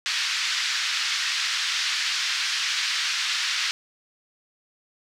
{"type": "band-pass noise", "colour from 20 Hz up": "white", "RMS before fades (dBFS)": -26, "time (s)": [0.06, 3.71], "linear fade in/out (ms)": 0, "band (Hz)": [1400, 5200], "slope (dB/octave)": 24, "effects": []}